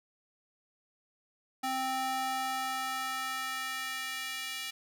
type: tone with high-pass filter sweep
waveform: square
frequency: 261.6 Hz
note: C4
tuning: in tune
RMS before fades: -35 dBFS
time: 1.63-4.71 s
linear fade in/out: 10 ms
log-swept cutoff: 570 to 2600 Hz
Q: 1.5
effects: none